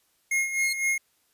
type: tone with tremolo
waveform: square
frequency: 2149 Hz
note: C7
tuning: 46 cents sharp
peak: -22 dBFS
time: 0.31-0.98 s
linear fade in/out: 5 ms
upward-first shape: sine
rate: 3.9 Hz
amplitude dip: 65%
type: tone with exponential growth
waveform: sawtooth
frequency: 4248 Hz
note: C8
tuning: 25 cents sharp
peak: -23 dBFS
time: 0.53-0.73 s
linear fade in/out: 5 ms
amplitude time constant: 43 ms
effects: white hiss -68 dBFS RMS until 1.33 s + resampled to 32000 Hz